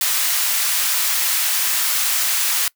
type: high-pass noise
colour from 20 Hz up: white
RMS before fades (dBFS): -19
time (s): 0.01-2.68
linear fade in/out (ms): 2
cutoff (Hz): 1100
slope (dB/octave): 12
effects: noise-tail reverb RT60 0.1 s tail -23 dB re dry